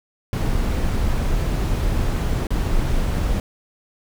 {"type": "noise with dropouts", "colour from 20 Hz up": "brown", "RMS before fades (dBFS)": -20, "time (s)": [0.33, 3.4], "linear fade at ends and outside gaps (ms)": 1, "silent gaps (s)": [2.469, 2.505], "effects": []}